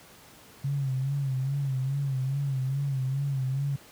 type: tone with vibrato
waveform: sine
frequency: 135.6 Hz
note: C#3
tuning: 38 cents flat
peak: -25 dBFS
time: 0.64-3.76 s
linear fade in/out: 5 ms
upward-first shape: sine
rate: 2.4 Hz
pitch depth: 76 cents each way
effects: pink hiss -52 dBFS RMS until 3.91 s + high-pass 80 Hz 12 dB/octave